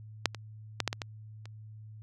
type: clicks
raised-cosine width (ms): 0.2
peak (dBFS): -6 / -22 / -10 / -10 / -16 / -17 / -30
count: 7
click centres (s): 0.257 / 0.347 / 0.803 / 0.877 / 0.929 / 1.018 / 1.456
effects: added 108 Hz sine -45 dBFS peak until 2.02 s